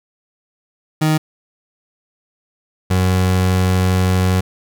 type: tone pair in turn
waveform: 30% pulse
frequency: 155.56 / 92.5 Hz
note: D#3 / F#2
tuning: 0 / 0 cents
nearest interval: major sixth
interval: 900 cents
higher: first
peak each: -10 dBFS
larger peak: neither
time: 1.01-1.18 / 2.9-4.41 s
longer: second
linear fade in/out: 10 ms
effects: none